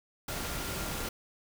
sine tone in noise, 1396.9 Hz, F6, in tune, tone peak -47 dBFS, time 0.28-1.09 s, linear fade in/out 5 ms, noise pink, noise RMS -36 dBFS, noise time 0.28-1.09 s, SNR -14 dB, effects none

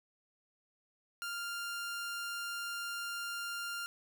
sawtooth tone, 1396.9 Hz, F6, in tune, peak -34 dBFS, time 1.22-3.86 s, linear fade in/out 0 ms, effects none

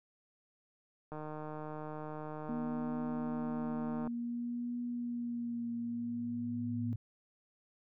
click train, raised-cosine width 1 ms, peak -30 dBFS, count 453, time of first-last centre 1.12-4.074 s, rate 153 Hz
sine tone with vibrato, 238.4 Hz, A#3, 39 cents sharp, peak -35 dBFS, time 2.49-6.93 s, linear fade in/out 0 ms, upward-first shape triangle, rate 0.54 Hz, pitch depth 26 cents each way
sine tone with exponential growth, 110 Hz, A2, in tune, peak -34 dBFS, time 4.89-6.96 s, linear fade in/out 5 ms, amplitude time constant 450 ms
effects none

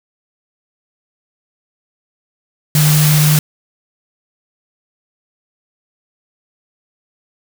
sine tone in noise, 151.5 Hz, D#3, 46 cents flat, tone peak -9 dBFS, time 2.75-3.39 s, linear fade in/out 2 ms, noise white, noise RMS -17 dBFS, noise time 2.75-3.39 s, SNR +5 dB, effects none

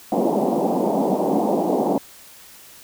pink band-pass noise, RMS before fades -20 dBFS, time 0.12-1.98 s, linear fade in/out 2 ms, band 190 to 870 Hz, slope 48 dB/octave, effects white hiss -45 dBFS RMS until 2.83 s

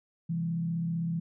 sine tone with frequency modulation, 167.1 Hz, E3, 24 cents sharp, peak -28 dBFS, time 0.29-1.2 s, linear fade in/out 10 ms, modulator 35.6 Hz, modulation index 0.46, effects none

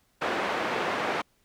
pink band-pass noise, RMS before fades -29 dBFS, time 0.21-1.22 s, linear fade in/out 10 ms, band 380 to 2100 Hz, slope 12 dB/octave, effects pink hiss -68 dBFS RMS until 1.44 s

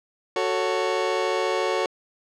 30% pulse chord, F# minor, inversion none, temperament just, 370 / 444 / 555 Hz, F#4 / A4 / C#5, 0 / +16 / +2 cents, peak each -24 dBFS, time 0.36-1.86 s, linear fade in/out 2 ms, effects low-pass 5000 Hz 12 dB/octave

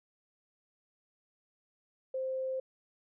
sine tone, 523.3 Hz, C5, in tune, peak -32 dBFS, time 2.14-2.6 s, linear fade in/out 5 ms, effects none

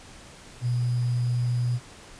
sine tone with sample-and-hold, 121.8 Hz, B2, 24 cents flat, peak -22 dBFS, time 0.61-1.8 s, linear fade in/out 50 ms, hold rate 4900 Hz, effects pink hiss -47 dBFS RMS until 2.19 s + resampled to 22050 Hz

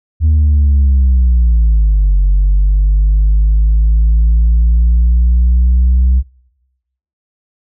sine linear two-way sweep, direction down then up, 79 to 46.72 to 63.6 Hz, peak -4 dBFS, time 0.2-6.23 s, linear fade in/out 50 ms, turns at 2.18 s, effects noise-tail reverb RT60 1.0 s tail -26 dB re dry + tanh soft clip ceiling -5 dBFS

